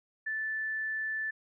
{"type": "tone", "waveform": "sine", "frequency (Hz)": 1755, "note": "A6", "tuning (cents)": -5, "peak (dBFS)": -31, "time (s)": [0.26, 1.31], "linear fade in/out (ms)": 10, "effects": []}